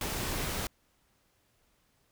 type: noise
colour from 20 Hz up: pink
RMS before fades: -34 dBFS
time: 0.01-0.67 s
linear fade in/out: 2 ms
effects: pink hiss -71 dBFS RMS until 2.11 s